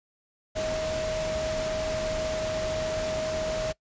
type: tone in noise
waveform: sine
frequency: 630 Hz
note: D#5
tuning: 21 cents sharp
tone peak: -28 dBFS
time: 0.55-3.73 s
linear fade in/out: 20 ms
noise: pink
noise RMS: -34 dBFS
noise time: 0.55-3.73 s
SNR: +3 dB
effects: noise-tail reverb RT60 0.1 s tail -21 dB re dry + resampled to 16000 Hz